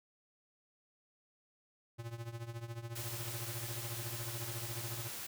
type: tone with tremolo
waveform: square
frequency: 116.54 Hz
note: A#2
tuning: in tune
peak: -39 dBFS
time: 1.98-5.09 s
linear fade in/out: 20 ms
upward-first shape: triangle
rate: 14 Hz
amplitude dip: 85%
type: noise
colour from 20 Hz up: white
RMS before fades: -44 dBFS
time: 2.95-5.27 s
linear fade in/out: 10 ms
effects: none